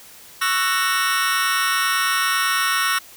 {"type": "chord", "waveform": "sawtooth", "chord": "F# dominant seventh", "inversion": "second", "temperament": "just", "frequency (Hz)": [1110, 1332, 1480, 1850], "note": ["C#6", "E6", "F#6", "A#6"], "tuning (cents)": [2, 18, 0, -14], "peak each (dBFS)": -20, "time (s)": [0.41, 2.99], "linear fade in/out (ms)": 10, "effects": ["white hiss -44 dBFS RMS until 3.16 s"]}